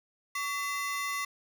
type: ring-modulated tone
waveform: 40% pulse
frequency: 1577 Hz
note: G6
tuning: 10 cents sharp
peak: -27 dBFS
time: 0.35-1.25 s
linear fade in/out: 5 ms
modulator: 447 Hz
effects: none